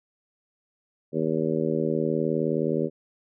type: harmonic tone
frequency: 79.4 Hz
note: D#2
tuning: 36 cents sharp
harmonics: 2 / 3 / 4 / 5 / 6 / 7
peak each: -30 / -29 / -30 / -28 / -30 / -32 dBFS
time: 1.12-2.9 s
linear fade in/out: 50 ms
effects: none